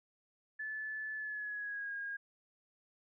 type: tone with pitch glide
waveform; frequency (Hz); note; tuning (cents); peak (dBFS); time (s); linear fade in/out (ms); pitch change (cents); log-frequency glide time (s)
sine; 1736 to 1629.1; A6 to G#6; -24 to -34; -38; 0.59-2.17; 10; -110; 1.15-1.94
effects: none